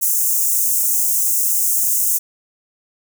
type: high-pass noise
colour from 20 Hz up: white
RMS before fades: -17 dBFS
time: 0.01-2.19 s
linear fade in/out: 20 ms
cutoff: 6300 Hz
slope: 48 dB/octave
effects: none